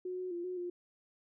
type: tone with pitch steps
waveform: sine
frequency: 365.2 / 367.2 / 346.3 / 364.9 / 353.2 Hz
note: F#4 / F#4 / F4 / F#4 / F4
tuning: -23 / -13 / -15 / -24 / +20 cents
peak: -36 dBFS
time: 0.05-0.7 s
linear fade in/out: 5 ms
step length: 130 ms
effects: none